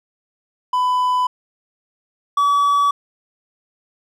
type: tone pair in turn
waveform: triangle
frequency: 1000 / 1142.2 Hz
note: B5 / D6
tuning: +21 / -49 cents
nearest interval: major second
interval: 230 cents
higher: second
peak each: -13 / -11 dBFS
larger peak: second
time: 0.73-1.27 / 2.37-2.91 s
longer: neither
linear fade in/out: 5 ms
effects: none

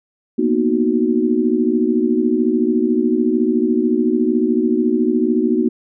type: chord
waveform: sine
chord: B major seventh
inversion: third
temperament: equal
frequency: 233.1 / 246.9 / 311.1 / 370 Hz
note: A#3 / B3 / D#4 / F#4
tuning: 0 / 0 / 0 / 0 cents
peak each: -19 dBFS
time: 0.38-5.69 s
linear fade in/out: 10 ms
effects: none

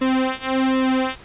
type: tone with flanger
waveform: sawtooth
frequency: 261.6 Hz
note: C4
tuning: in tune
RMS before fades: -20 dBFS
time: 0.01-1.16 s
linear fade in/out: 10 ms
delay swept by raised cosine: 1.3 to 3.8 ms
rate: 1.3 Hz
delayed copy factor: -1
effects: pink hiss -43 dBFS RMS until 1.24 s + resampled to 8000 Hz

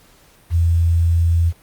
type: tone with quantisation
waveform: sine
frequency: 84.1 Hz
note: E2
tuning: 35 cents sharp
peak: -12 dBFS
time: 0.5-1.53 s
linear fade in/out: 50 ms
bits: 7
effects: pink hiss -51 dBFS RMS until 1.62 s + Opus 48 kbps

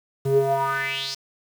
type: tone with band-pass filter sweep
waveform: square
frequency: 136.1 Hz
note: C#3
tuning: 31 cents flat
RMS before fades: -23 dBFS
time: 0.25-1.15 s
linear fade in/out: 10 ms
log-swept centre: 280 to 5400 Hz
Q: 5.3
effects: 7-bit

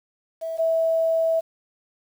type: tone pair in turn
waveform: sine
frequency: 653 / 653 Hz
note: E5 / E5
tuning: -17 / -17 cents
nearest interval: unison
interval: 0 cents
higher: neither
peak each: -26 / -18 dBFS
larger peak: second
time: 0.41-0.58 / 0.58-1.41 s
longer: second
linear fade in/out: 20 ms
effects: 8-bit

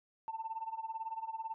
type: tone with tremolo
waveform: sine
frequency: 894 Hz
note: A5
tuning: 27 cents sharp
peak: -34 dBFS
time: 0.28-1.54 s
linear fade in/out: 0 ms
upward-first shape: sine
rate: 18 Hz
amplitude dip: 85%
effects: tanh soft clip ceiling -30 dBFS

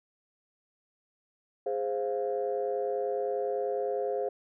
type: chord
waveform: sine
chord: F minor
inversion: first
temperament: equal with one note detuned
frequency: 413.4 / 523.3 / 698.5 Hz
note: Ab4 / C5 / F5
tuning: -8 / 0 / 0 cents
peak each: -31 / -31 / -35 dBFS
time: 1.66-4.29 s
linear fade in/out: 5 ms
effects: tanh soft clip ceiling -20 dBFS

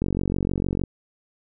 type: click train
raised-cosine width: 3 ms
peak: -11 dBFS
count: 39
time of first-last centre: 0.02-0.837 s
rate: 46.5 Hz
effects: none

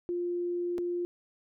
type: tone with dropouts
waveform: sine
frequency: 350.6 Hz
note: F4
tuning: 7 cents sharp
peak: -29 dBFS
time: 0.09-1.05 s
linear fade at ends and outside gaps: 0 ms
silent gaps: 0.781-0.786 s
effects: none

